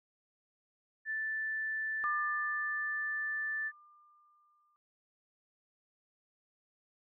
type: tone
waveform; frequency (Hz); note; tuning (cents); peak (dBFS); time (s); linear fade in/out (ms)
sine; 1760; A6; 0; -33; 1.05-3.72; 50
type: tone with exponential decay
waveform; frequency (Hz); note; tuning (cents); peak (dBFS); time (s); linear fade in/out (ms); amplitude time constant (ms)
sine; 1198; D6; +34; -31; 2.04-4.76; 0; 590
effects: none